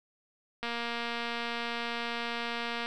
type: click train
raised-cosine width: 0.3 ms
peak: -19 dBFS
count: 525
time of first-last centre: 0.63-2.86 s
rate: 235 Hz
effects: none